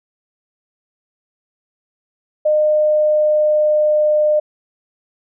sine tone with pitch glide, 609 to 604.8 Hz, D#5 to D#5, -37 to -49 cents, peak -11 dBFS, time 2.45-4.4 s, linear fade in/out 10 ms, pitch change -12 cents, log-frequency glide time 2.63-4.2 s, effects none

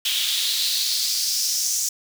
pink noise with high-pass filter sweep, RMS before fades -23 dBFS, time 0.05-1.89 s, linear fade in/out 5 ms, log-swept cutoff 3200 to 6300 Hz, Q 3.8, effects none

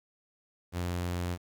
sawtooth tone, 88.2 Hz, F2, 18 cents sharp, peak -27 dBFS, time 0.72-1.38 s, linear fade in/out 50 ms, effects 10-bit

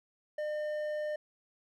sine tone with hard clipping, 604 Hz, D5, 48 cents sharp, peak -34 dBFS, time 0.38-1.16 s, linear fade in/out 5 ms, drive 6 dB, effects none

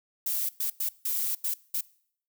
violet noise bursts at uneven times, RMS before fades -29 dBFS, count 6, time 0.26-0.49 / 0.6-0.7 / 0.8-0.89 / 1.05-1.35 / 1.44-1.54 / 1.74-1.81 s, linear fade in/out 5 ms, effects noise-tail reverb RT60 0.6 s tail -22 dB re dry

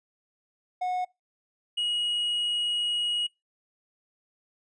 triangle tone pair in turn, 730 / 2897 Hz, F#5 / F#7, -24 / -37 cents, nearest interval 2 octaves, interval 2387 cents, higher second, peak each -24 dBFS, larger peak neither, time 0.81-1.05 / 1.77-3.27 s, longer second, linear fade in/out 10 ms, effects noise-tail reverb RT60 0.2 s tail -23 dB re dry + resampled to 22050 Hz

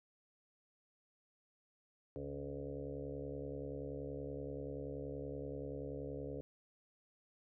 sine tone with frequency modulation, 282 Hz, C#4, 30 cents sharp, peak -40 dBFS, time 2.16-6.41 s, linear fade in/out 0 ms, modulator 70.5 Hz, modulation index 3.8, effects none

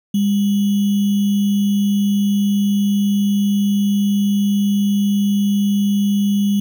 sine tone with sample-and-hold, 201.9 Hz, G#3, 49 cents flat, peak -13 dBFS, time 0.14-6.6 s, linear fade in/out 5 ms, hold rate 3150 Hz, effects none

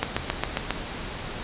click train, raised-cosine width 0.3 ms, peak -7 dBFS, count 6, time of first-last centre 0.03-0.707 s, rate 7.39 Hz, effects pink hiss -34 dBFS RMS until 1.43 s + resampled to 8000 Hz

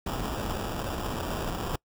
pink noise with sample-and-hold, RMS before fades -32 dBFS, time 0.06-1.76 s, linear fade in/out 5 ms, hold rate 2100 Hz, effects noise-tail reverb RT60 0.1 s tail -25 dB re dry

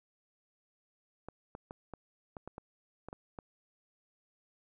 clicks, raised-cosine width 1 ms, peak -29 dBFS, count 10, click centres 1.286 / 1.551 / 1.709 / 1.937 / 2.368 / 2.476 / 2.581 / 3.086 / 3.129 / 3.388 s, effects none

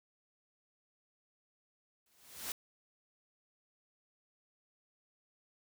white noise with exponential growth, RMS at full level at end -37 dBFS, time 2.06-2.52 s, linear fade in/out 2 ms, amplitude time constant 100 ms, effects none

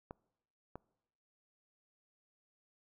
clicks, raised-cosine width 1 ms, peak -30 dBFS, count 2, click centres 0.109 / 0.756 s, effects noise-tail reverb RT60 0.9 s tail -24 dB re dry

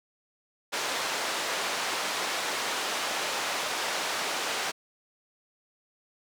pink band-pass noise, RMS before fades -31 dBFS, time 0.72-4.72 s, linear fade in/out 20 ms, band 570 to 6900 Hz, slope 12 dB/octave, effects none

